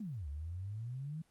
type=exponential two-way sweep; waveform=sine; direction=down then up; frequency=233.1 to 69.3 to 163.6 Hz; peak=-39 dBFS; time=0-1.22 s; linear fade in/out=5 ms; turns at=0.28 s; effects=pink hiss -72 dBFS RMS until 1.3 s + Opus 32 kbps